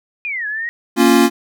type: linear two-way sweep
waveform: sine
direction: down then up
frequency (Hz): 2489 to 1661.2 to 1904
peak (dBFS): -20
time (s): 0.25-0.69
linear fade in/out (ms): 0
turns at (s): 0.47
type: chord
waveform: square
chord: Bb minor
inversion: none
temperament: equal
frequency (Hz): 233.1 / 277.2 / 349.2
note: Bb3 / Db4 / F4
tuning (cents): 0 / 0 / 0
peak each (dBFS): -14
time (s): 0.96-1.3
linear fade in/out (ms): 50
effects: none